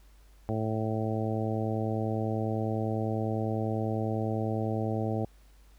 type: harmonic tone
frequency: 110 Hz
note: A2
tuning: in tune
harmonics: 1 / 2 / 3 / 4 / 5 / 6 / 7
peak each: -31 / -34 / -36 / -37 / -38 / -39 / -39 dBFS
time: 0.49-5.25 s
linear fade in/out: 0 ms
effects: added 50 Hz sine -54 dBFS peak until 5.78 s + pink hiss -65 dBFS RMS until 5.78 s